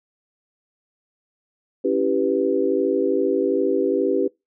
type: chord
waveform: sine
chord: C# half-diminished seventh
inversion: none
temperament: equal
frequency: 277.2 / 329.6 / 392 / 493.9 Hz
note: C#4 / E4 / G4 / B4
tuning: 0 / 0 / 0 / 0 cents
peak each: -24 / -25 / -21 / -23 dBFS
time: 1.84-4.28 s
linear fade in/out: 10 ms
effects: noise-tail reverb RT60 0.2 s tail -24 dB re dry